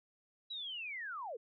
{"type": "linear sweep", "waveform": "sine", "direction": "down", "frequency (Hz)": [3951, 407.7], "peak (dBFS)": -40, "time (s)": [0.5, 1.37], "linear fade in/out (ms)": 10, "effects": []}